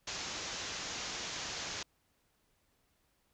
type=low-pass noise; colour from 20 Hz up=white; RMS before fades=-41 dBFS; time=0.07-1.83 s; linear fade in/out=5 ms; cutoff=7000 Hz; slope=96 dB/octave; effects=pink hiss -75 dBFS RMS until 3.33 s